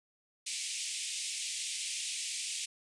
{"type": "band-pass noise", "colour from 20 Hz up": "white", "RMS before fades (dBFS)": -38, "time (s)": [0.46, 2.66], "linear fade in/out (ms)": 10, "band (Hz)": [2200, 9400], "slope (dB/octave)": 48, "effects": ["resampled to 24000 Hz"]}